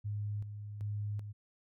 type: tone with tremolo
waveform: sine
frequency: 103.83 Hz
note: G#2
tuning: in tune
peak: -34 dBFS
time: 0.04-1.33 s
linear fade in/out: 20 ms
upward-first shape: square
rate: 1.3 Hz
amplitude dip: 55%
effects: none